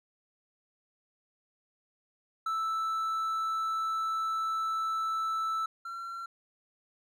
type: tone pair in turn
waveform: triangle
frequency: 1318.5 / 1361.1 Hz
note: E6 / F6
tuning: 0 / -45 cents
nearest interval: minor second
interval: 55 cents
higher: second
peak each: -27 / -35 dBFS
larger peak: first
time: 2.46-5.66 / 5.85-6.26 s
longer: first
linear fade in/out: 5 ms
effects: none